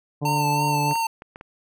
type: harmonic tone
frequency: 146.1 Hz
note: D3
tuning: 9 cents flat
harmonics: 1 / 2 / 3 / 4 / 5 / 6 / 7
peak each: -24 / -30 / -34 / -36 / -38 / -40 / -41 dBFS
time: 0.21-0.94 s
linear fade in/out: 20 ms
type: tone with vibrato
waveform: square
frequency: 897 Hz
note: A5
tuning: 33 cents sharp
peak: -22 dBFS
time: 0.25-1.07 s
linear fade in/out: 5 ms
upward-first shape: sine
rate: 3.1 Hz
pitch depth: 37 cents each way
type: clicks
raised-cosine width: 0.5 ms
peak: -24 dBFS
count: 5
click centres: 0.911 / 0.956 / 1.221 / 1.359 / 1.411 s
effects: none